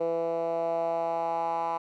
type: tone with band-pass filter sweep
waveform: 10% pulse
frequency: 166.5 Hz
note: E3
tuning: 18 cents sharp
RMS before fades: -29 dBFS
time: 0-1.78 s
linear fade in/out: 10 ms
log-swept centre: 510 to 930 Hz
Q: 4.1
effects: none